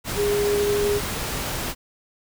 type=tone in noise; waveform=sine; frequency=410.4 Hz; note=G#4; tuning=21 cents flat; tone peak=-19 dBFS; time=0.15-1.01 s; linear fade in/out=50 ms; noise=pink; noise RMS=-28 dBFS; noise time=0.04-1.75 s; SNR=+6 dB; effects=none